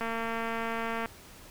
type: click train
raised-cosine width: 0.5 ms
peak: -19 dBFS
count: 240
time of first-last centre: 0.01-1.058 s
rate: 228 Hz
effects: pink hiss -51 dBFS RMS until 1.5 s